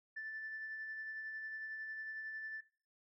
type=tone with tremolo; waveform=sine; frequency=1760 Hz; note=A6; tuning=in tune; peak=-40 dBFS; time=0.16-2.61 s; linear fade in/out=10 ms; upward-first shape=sine; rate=11 Hz; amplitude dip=30%; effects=noise-tail reverb RT60 0.4 s tail -19 dB re dry + tanh soft clip ceiling -37 dBFS